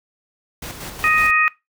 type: noise with tremolo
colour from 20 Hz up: pink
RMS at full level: -31 dBFS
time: 0.62-1.31 s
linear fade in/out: 5 ms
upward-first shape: square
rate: 5.4 Hz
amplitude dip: 45%
type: harmonic tone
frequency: 624 Hz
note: D#5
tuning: 5 cents sharp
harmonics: 2 / 3 / 4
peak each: -18 / -18 / -18 dBFS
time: 1.04-1.48 s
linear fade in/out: 0 ms
effects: noise-tail reverb RT60 0.2 s tail -20 dB re dry